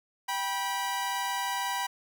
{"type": "tone pair together", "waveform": "sawtooth", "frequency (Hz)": [784, 974.5], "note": ["G5", "B5"], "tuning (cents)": [0, -23], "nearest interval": "major third", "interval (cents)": 377, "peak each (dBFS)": [-30, -27], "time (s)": [0.28, 1.87], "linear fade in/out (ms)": 10, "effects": []}